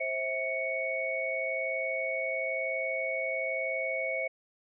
sine tone cluster, 529 / 650 / 2227 Hz, C5 / E5 / C#7, +19 / -24 / +7 cents, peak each -35 / -35 / -32 dBFS, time 0-4.28 s, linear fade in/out 10 ms, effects none

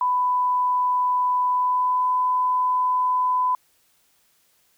sine tone with pitch glide, 996 to 1004.1 Hz, B5 to B5, +14 to +28 cents, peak -18 dBFS, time 0.01-3.55 s, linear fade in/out 2 ms, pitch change +14 cents, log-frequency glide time 1.48-2.09 s, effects white hiss -63 dBFS RMS until 4.77 s

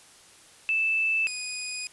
sine / 15% pulse tone pair in turn, 2637 / 2483 Hz, E7 / D#7, 0 / -4 cents, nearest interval minor second, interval 104 cents, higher first, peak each -22 / -25 dBFS, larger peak first, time 0.69-1.27 / 1.27-1.87 s, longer second, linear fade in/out 0 ms, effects white hiss -53 dBFS RMS until 1.92 s + resampled to 24000 Hz

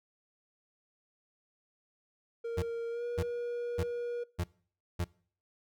triangle tone with pitch glide, 464.6 to 479 Hz, A#4 to A#4, -6 to +47 cents, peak -32 dBFS, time 2.44-4.24 s, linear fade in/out 10 ms, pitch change +53 cents, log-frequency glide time 2.9-3.04 s
35% pulse tone bursts, 87.31 Hz, F2, in tune, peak -28 dBFS, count 5, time 2.57-5.045 s, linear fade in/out 10 ms, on 55 ms, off 550 ms
effects noise-tail reverb RT60 0.5 s tail -23 dB re dry

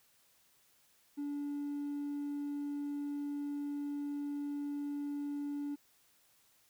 triangle tone, 288.1 Hz, D4, 33 cents flat, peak -33 dBFS, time 1.17-5.76 s, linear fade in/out 20 ms, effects tanh soft clip ceiling -31 dBFS + white hiss -69 dBFS RMS until 6.69 s

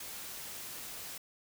white noise, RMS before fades -44 dBFS, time 0-1.18 s, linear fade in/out 5 ms, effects none

